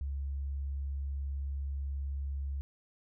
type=tone; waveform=sine; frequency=69.3 Hz; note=C#2; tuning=in tune; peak=-33 dBFS; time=0.01-2.61 s; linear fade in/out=0 ms; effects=none